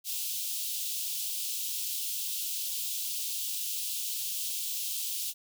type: high-pass noise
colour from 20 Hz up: white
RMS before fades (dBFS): -34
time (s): 0.04-5.34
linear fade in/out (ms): 50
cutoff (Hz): 2800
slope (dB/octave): 48
effects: none